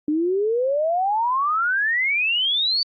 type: exponential sweep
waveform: sine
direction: up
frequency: 293.7 to 4605 Hz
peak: -18 dBFS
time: 0.08-2.83 s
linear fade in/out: 2 ms
effects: AAC 48 kbps